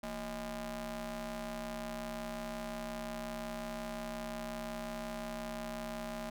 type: ring-modulated tone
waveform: sawtooth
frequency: 197.6 Hz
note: G3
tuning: 14 cents sharp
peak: -32 dBFS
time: 0.03-6.3 s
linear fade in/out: 5 ms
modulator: 428 Hz
effects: none